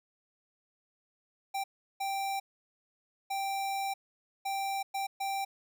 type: tone bursts at uneven times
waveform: square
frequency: 784 Hz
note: G5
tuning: in tune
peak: -32 dBFS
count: 6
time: 1.54-1.64 / 2-2.4 / 3.3-3.94 / 4.45-4.83 / 4.94-5.07 / 5.2-5.45 s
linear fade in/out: 10 ms
effects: none